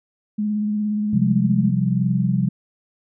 sine tone with vibrato, 210 Hz, G#3, 19 cents sharp, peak -19 dBFS, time 0.38-1.71 s, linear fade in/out 10 ms, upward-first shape sine, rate 17 Hz, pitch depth 23 cents each way
sine chord, C suspended fourth, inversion none, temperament equal, 130.81 / 174.61 / 196 Hz, C3 / F3 / G3, 0 / 0 / 0 cents, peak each -21 dBFS, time 1.13-2.49 s, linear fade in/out 5 ms
effects none

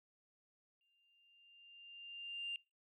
sine tone with exponential growth, 2794 Hz, F7, in tune, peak -38 dBFS, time 0.81-2.56 s, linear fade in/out 1 ms, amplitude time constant 380 ms, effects noise-tail reverb RT60 0.3 s tail -25 dB re dry + tanh soft clip ceiling -34 dBFS

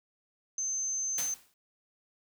sine tone, 6240 Hz, G8, 9 cents flat, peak -30 dBFS, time 0.58-1.34 s, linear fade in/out 2 ms
white noise with exponential decay, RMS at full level -34 dBFS, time 1.18-1.54 s, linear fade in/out 2 ms, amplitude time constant 78 ms
effects none

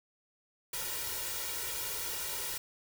white noise with comb filter, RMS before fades -37 dBFS, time 0.73-2.58 s, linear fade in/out 5 ms, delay 2.1 ms, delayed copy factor +0.9, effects none

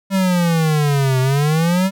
square exponential two-way sweep, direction down then up, 196 to 128.2 to 196 Hz, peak -14 dBFS, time 0.1-1.91 s, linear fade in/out 50 ms, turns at 1.2 s, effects none

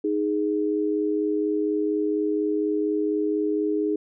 sine tone pair together, 311.1 / 415.3 Hz, D#4 / G#4, 0 / 0 cents, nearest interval perfect fourth, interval 500 cents, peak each -24 dBFS, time 0.04-3.96 s, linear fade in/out 5 ms, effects none

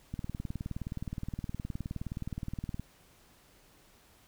click train, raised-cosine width 5 ms, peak -24 dBFS, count 52, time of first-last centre 0.14-2.796 s, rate 19.2 Hz, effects pink hiss -62 dBFS RMS until 4.27 s

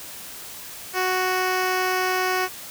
10% pulse tone with notch filter, 370 Hz, F#4, in tune, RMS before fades -23 dBFS, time 0.93-2.49 s, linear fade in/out 50 ms, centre 9300 Hz, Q 1.1, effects white hiss -38 dBFS RMS until 2.7 s

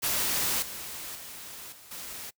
white noise with level steps, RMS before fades -28 / -39 / -43 / -51 / -40 dBFS, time 0.02-2.31 s, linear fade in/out 20 ms, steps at 0.62 / 1.15 / 1.72 / 1.91 s, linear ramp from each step 5 ms, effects noise-tail reverb RT60 0.1 s tail -24 dB re dry

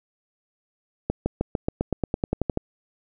accelerating click train, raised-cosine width 2 ms, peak -9 dBFS, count 14, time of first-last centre 1.1-2.574 s, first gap 160 ms, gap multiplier 0.94, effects none

